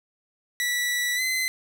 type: tone with pitch glide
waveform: sawtooth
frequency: 1955 to 2045 Hz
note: B6 to C7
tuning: -18 to -40 cents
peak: -20 dBFS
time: 0.6-1.48 s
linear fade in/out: 0 ms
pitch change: +78 cents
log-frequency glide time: 1.15-1.22 s
effects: none